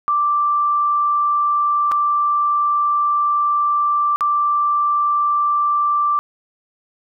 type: tone with dropouts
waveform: sine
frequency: 1174.7 Hz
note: D6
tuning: in tune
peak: -14 dBFS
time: 0.08-6.19 s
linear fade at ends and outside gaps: 0 ms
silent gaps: 1.915-1.919 / 4.16-4.208 s
effects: none